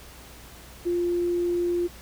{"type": "tone", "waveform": "sine", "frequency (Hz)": 349.2, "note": "F4", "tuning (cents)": 0, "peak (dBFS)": -22, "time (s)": [0.85, 1.88], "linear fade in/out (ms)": 20, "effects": ["added 60 Hz sine -48 dBFS peak until 2.01 s", "pink hiss -47 dBFS RMS until 2.01 s"]}